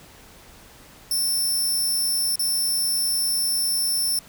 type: tone with dropouts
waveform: 10% pulse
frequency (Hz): 5370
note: E8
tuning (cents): +31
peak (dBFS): -15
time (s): 1.11-4.19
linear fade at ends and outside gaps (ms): 2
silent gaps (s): 2.357-2.393
effects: pink hiss -48 dBFS RMS until 4.28 s